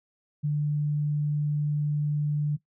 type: tone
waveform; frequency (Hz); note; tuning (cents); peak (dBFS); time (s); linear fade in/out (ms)
sine; 148.1; D3; +15; -23; 0.43-2.57; 20
effects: noise-tail reverb RT60 0.1 s tail -17 dB re dry